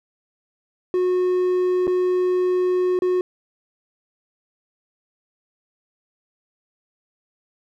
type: tone with dropouts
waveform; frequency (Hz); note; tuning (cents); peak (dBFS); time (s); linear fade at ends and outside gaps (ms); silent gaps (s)
triangle; 364.3; F#4; -27; -15; 0.94-3.21; 1; 1.87-1.877 / 2.99-3.021
effects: none